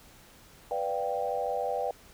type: chord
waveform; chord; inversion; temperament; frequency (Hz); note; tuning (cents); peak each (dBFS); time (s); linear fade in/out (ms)
sine; G dominant seventh; first; equal; 493.9 / 587.3 / 698.5 / 784; B4 / D5 / F5 / G5; 0 / 0 / 0 / 0; -33 / -34 / -35 / -33; 0.71-1.91; 2
effects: pink hiss -55 dBFS RMS until 2.13 s